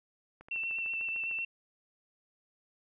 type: click train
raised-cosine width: 0.5 ms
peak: -36 dBFS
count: 14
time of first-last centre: 0.41-1.387 s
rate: 13.3 Hz
type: tone with vibrato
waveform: sine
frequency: 2688 Hz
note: E7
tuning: 33 cents sharp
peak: -32 dBFS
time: 0.51-1.45 s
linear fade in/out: 5 ms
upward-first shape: square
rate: 8 Hz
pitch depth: 15 cents each way
effects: none